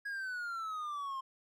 triangle exponential sweep, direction down, 1661.2 to 1052 Hz, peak -35 dBFS, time 0.05-1.21 s, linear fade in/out 10 ms, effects none

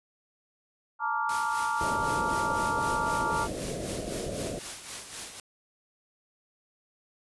sine chord, Bb major seventh, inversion third, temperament just, 874.1 / 932.3 / 1165.4 / 1398.5 Hz, A5 / Bb5 / D6 / F6, -12 / 0 / -14 / +2 cents, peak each -32 dBFS, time 0.99-3.48 s, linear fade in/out 50 ms
white noise with tremolo, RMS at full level -37 dBFS, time 1.29-5.4 s, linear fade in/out 2 ms, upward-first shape sine, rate 3.9 Hz, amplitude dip 55%
white low-pass noise, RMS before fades -35 dBFS, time 1.81-4.59 s, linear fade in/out 0 ms, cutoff 690 Hz, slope 96 dB/octave
effects resampled to 24000 Hz

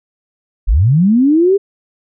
sine linear sweep, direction up, 35.15 to 407.6 Hz, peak -7 dBFS, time 0.67-1.58 s, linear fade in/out 20 ms, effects none

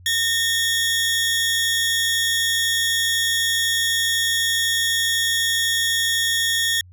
sawtooth tone pair together, 1832 / 3358 Hz, A#6 / G#7, -31 / +18 cents, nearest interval minor seventh, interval 1049 cents, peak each -18 dBFS, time 0.06-6.81 s, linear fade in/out 2 ms, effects added 90 Hz sine -43 dBFS peak until 6.92 s

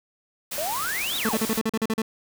white noise, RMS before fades -31 dBFS, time 0.51-1.6 s, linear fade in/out 10 ms
sine exponential two-way sweep, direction up then down, 563 to 3932 to 563 Hz, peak -27 dBFS, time 0.58-1.36 s, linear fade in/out 0 ms, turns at 1.17 s
30% pulse tone bursts, 221.4 Hz, A3, 11 cents sharp, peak -19 dBFS, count 10, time 1.25-2.019 s, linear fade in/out 2 ms, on 40 ms, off 41 ms
effects none

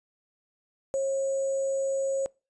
sine tone with sample-and-hold, 542 Hz, C#5, 39 cents flat, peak -24 dBFS, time 0.94-2.26 s, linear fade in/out 0 ms, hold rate 7350 Hz, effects noise-tail reverb RT60 0.3 s tail -25 dB re dry + resampled to 22050 Hz

